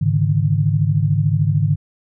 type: chord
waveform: sine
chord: Ab suspended fourth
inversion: none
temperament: equal with one note detuned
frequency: 103.83 / 142.08 / 155.56 Hz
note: Ab2 / Db3 / Eb3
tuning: 0 / +43 / 0 cents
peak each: -18 dBFS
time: 0.01-1.76 s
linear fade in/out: 10 ms
effects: none